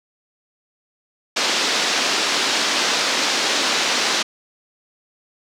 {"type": "band-pass noise", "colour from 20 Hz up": "white", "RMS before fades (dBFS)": -20, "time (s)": [1.36, 4.23], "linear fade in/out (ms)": 10, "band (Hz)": [220, 5700], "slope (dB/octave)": 24, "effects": []}